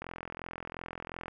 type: click train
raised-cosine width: 0.5 ms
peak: -24 dBFS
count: 55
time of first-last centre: 0.02-1.282 s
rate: 42.8 Hz
effects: none